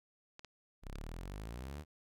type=clicks; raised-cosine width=0.2 ms; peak=-32 dBFS; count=3; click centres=0.394 / 0.447 / 0.956 s
type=exponential sweep; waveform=sawtooth; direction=up; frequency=30.87 to 78.7 Hz; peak=-39 dBFS; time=0.82-1.85 s; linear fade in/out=50 ms
effects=none